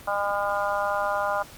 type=harmonic tone; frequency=202.5 Hz; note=G#3; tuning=43 cents flat; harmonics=3 / 4 / 5 / 6 / 7; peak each=-28 / -29 / -30 / -31 / -31 dBFS; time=0.07-1.43 s; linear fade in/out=10 ms; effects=pink hiss -46 dBFS RMS until 1.57 s + Opus 48 kbps